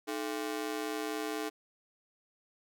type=ring-modulated tone; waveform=sawtooth; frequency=370 Hz; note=F#4; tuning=in tune; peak=-27 dBFS; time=0.07-1.5 s; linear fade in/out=20 ms; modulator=62.1 Hz; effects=none